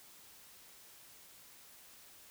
silence, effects white hiss -58 dBFS RMS until 2.3 s

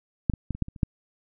clicks, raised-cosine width 5 ms, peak -8 / -17 / -15 / -25 / -11 / -26 / -30 / -9 dBFS, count 8, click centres 0.298 / 0.337 / 0.507 / 0.55 / 0.623 / 0.684 / 0.762 / 0.832 s, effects none

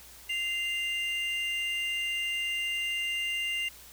triangle tone pair together, 2078 / 2794 Hz, C7 / F7, -12 / 0 cents, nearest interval perfect fourth, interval 512 cents, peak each -32 / -29 dBFS, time 0.29-3.69 s, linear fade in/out 10 ms, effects added 60 Hz sine -58 dBFS peak until 3.92 s + white hiss -51 dBFS RMS until 3.92 s

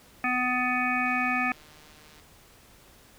harmonic tone, 250 Hz, B3, 21 cents sharp, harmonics 1 / 3 / 5 / 7 / 9 / 10, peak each -31 / -31 / -31 / -31 / -31 / -31 dBFS, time 0.24-1.52 s, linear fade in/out 2 ms
click train, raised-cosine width 0.2 ms, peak -37 dBFS, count 174, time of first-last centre 1.06-2.198 s, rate 152 Hz
effects pink hiss -55 dBFS RMS until 3.18 s

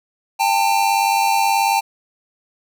square tone pair together, 797 / 895.5 Hz, G5 / A5, +28 / +30 cents, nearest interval major second, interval 202 cents, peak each -18 dBFS, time 0.39-1.81 s, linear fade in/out 20 ms, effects none

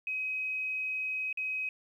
sine tone with dropouts, 2532 Hz, D#7, 30 cents sharp, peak -31 dBFS, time 0.07-1.69 s, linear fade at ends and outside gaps 2 ms, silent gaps 1.328-1.373 s, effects 11-bit

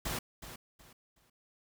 pink noise with echo, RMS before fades -36 dBFS, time 0.05-0.19 s, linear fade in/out 5 ms, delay 370 ms, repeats 3, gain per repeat -11 dB, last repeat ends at 1.3 s, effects none

